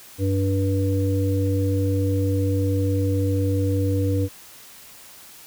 harmonic tone, 97 Hz, G2, 18 cents flat, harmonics 1 / 3 / 5, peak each -20 / -25 / -27 dBFS, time 0.18-4.29 s, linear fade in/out 50 ms, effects white hiss -45 dBFS RMS until 5.46 s

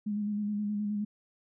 sine tone with vibrato, 207.7 Hz, G#3, in tune, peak -29 dBFS, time 0.06-1.05 s, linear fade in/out 10 ms, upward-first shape square, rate 9.5 Hz, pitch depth 24 cents each way, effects none

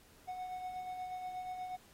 triangle tone with tremolo, 736 Hz, F#5, 9 cents flat, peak -36 dBFS, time 0.27-1.77 s, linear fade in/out 20 ms, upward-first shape sine, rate 8.3 Hz, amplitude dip 40%, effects pink hiss -63 dBFS RMS until 1.93 s + AAC 48 kbps

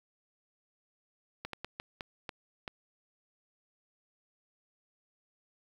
slowing click train, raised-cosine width 0.3 ms, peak -22 dBFS, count 7, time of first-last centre 1.45-2.678 s, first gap 83 ms, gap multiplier 1.36, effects 8-bit

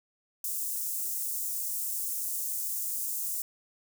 white high-pass noise, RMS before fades -33 dBFS, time 0.44-3.42 s, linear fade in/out 2 ms, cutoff 7100 Hz, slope 24 dB/octave, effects none

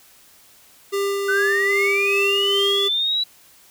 square tone with tremolo, 398.2 Hz, G4, 27 cents sharp, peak -20 dBFS, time 0.92-2.89 s, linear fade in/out 20 ms, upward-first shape sine, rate 2.5 Hz, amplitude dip 25%
sine linear sweep, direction up, 1480 to 3951 Hz, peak -18 dBFS, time 1.28-3.24 s, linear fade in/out 10 ms
effects white hiss -51 dBFS RMS until 3.7 s

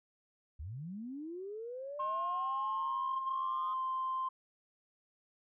sine linear sweep, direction up, 64.2 to 1254 Hz, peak -40 dBFS, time 0.59-3.74 s, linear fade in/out 10 ms
sine tone with pitch glide, 1067 to 1045 Hz, C6 to C6, +34 to -2 cents, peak -32 dBFS, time 1.99-4.29 s, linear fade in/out 10 ms, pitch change -36 cents, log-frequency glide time 3.02-3.7 s
effects tanh soft clip ceiling -28 dBFS

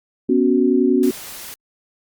sine chord, B suspended second, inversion none, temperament equal, 246.9 / 277.2 / 370 Hz, B3 / C#4 / F#4, 0 / 0 / 0 cents, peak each -17 dBFS, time 0.29-1.11 s, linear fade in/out 5 ms
white noise, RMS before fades -34 dBFS, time 1.03-1.54 s, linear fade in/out 0 ms
effects Opus 48 kbps

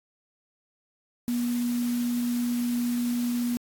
sine tone in noise, 241.1 Hz, B3, 41 cents flat, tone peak -24 dBFS, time 1.28-3.57 s, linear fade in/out 0 ms, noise white, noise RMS -41 dBFS, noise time 1.28-3.57 s, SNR +14 dB, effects AAC 64 kbps

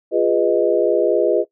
sine chord, F half-diminished seventh, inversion none, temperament equal with one note detuned, 349.2 / 409.6 / 493.9 / 622.3 Hz, F4 / Ab4 / Cb5 / Eb5, 0 / -24 / 0 / 0 cents, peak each -19 dBFS, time 0.11-1.45 s, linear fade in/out 50 ms, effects noise-tail reverb RT60 0.1 s tail -19 dB re dry

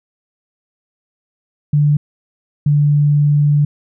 sine tone pair in turn, 147.2 / 146.47 Hz, D3 / D3, +4 / -4 cents, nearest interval unison, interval 8 cents, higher first, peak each -9 dBFS, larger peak neither, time 1.73-1.97 / 2.66-3.65 s, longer second, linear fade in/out 5 ms, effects none

